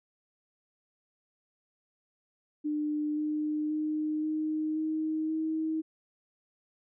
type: tone with pitch steps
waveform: sine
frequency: 300 / 303.3 / 306.7 / 310 / 313.5 / 316.9 Hz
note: D4 / D#4 / D#4 / D#4 / D#4 / D#4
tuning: +37 / -44 / -25 / -6 / +13 / +32 cents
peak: -28 dBFS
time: 2.64-5.82 s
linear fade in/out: 20 ms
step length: 530 ms
effects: none